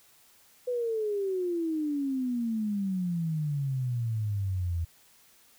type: exponential sweep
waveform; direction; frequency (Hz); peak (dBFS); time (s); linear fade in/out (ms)
sine; down; 502 to 81.9; -27; 0.67-4.85; 10
effects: white hiss -60 dBFS RMS until 5.58 s